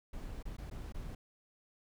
brown noise with dropouts, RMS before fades -43 dBFS, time 0.13-1.15 s, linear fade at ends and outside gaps 5 ms, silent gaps 0.428-0.453 / 0.568-0.582 / 0.7-0.711 / 0.924-0.943 s, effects none

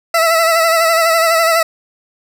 20% pulse tone with vibrato, 659.3 Hz, E5, in tune, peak -5 dBFS, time 0.14-1.63 s, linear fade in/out 5 ms, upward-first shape sine, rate 12 Hz, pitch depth 41 cents each way, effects none

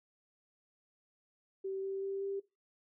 sine tone with pitch steps, 385.6 / 388.5 / 391.4 / 394.4 Hz, G4 / G4 / G4 / G4, -28 / -16 / -3 / +11 cents, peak -35 dBFS, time 1.64-2.4 s, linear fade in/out 10 ms, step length 190 ms, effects noise-tail reverb RT60 0.2 s tail -17 dB re dry

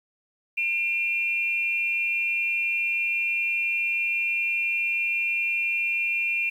sine tone pair together, 2396 / 2707 Hz, D7 / E7, +34 / +45 cents, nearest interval major second, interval 211 cents, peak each -24 / -28 dBFS, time 0.57-6.5 s, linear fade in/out 10 ms, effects 9-bit

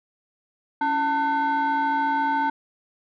sine tone with frequency modulation, 894 Hz, A5, 27 cents sharp, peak -18 dBFS, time 0.81-2.5 s, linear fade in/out 5 ms, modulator 614 Hz, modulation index 0.74, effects tanh soft clip ceiling -18 dBFS

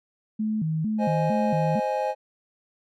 sine tone with vibrato, 185 Hz, F#3, in tune, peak -23 dBFS, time 0.39-1.8 s, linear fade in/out 10 ms, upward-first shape square, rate 2.2 Hz, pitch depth 270 cents each way
triangle chord, Ab major, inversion first, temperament equal, 523.3 / 622.3 / 830.6 Hz, C5 / Eb5 / Ab5, 0 / 0 / 0 cents, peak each -26 / -27 / -25 dBFS, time 0.98-2.15 s, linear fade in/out 50 ms
effects none

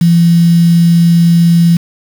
sine tone with quantisation, 169.8 Hz, F3, 48 cents flat, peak -4 dBFS, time 0.01-1.77 s, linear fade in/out 5 ms, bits 4, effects none

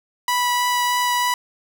sawtooth tone with vibrato, 982 Hz, B5, 10 cents flat, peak -14 dBFS, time 0.28-1.34 s, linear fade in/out 2 ms, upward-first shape triangle, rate 3.2 Hz, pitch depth 8 cents each way, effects none

